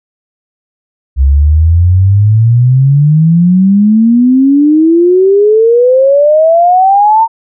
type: exponential sweep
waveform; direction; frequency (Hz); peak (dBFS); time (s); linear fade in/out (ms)
sine; up; 65.4 to 919; -3; 1.16-7.28; 50
effects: none